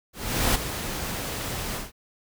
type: noise with ADSR envelope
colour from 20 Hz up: pink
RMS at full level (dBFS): -21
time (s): 0.13-1.92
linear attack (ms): 420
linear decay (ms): 12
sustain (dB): -10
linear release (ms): 170
effects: none